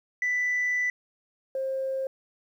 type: tone pair in turn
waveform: sine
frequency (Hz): 1984 / 531.9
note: B6 / C5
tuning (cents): +7 / +28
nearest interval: octave + major seventh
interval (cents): 2279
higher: first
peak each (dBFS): -22 / -26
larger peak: first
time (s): 0.22-0.9 / 1.55-2.07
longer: first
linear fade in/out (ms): 2
effects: tanh soft clip ceiling -21 dBFS + 10-bit